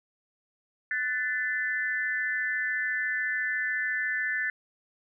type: tone with amplitude modulation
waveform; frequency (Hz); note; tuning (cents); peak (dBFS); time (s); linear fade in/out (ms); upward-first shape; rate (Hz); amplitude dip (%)
sine; 1760; A6; 0; -22; 0.91-4.5; 2; sine; 266; 100
effects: none